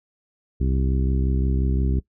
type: harmonic tone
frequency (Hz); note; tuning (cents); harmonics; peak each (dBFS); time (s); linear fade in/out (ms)
65.7; C2; +8; 1 / 2 / 3 / 4 / 5 / 6; -20 / -26 / -30 / -32 / -34 / -36; 0.6-2; 10
effects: noise-tail reverb RT60 0.1 s tail -19 dB re dry